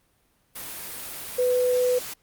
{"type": "tone in noise", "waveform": "sine", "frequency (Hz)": 498.6, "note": "B4", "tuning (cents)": 16, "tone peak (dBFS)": -19, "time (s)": [1.38, 1.99], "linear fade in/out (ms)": 10, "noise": "white", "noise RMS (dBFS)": -36, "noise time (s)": [0.55, 2.14], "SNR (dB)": 14, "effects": ["pink hiss -66 dBFS RMS until 2.22 s", "Opus 32 kbps"]}